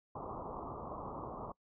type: low-pass noise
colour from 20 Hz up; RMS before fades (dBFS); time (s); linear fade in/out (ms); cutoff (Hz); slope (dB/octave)
white; -44; 0.15-1.52; 5; 1200; 96
effects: noise-tail reverb RT60 0.1 s tail -23 dB re dry